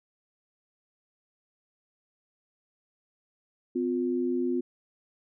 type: tone pair together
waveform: sine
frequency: 254.8 / 354.2 Hz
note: C4 / F4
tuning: -46 / +24 cents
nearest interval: tritone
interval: 570 cents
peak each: -28 dBFS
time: 3.75-4.61 s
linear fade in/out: 10 ms
effects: none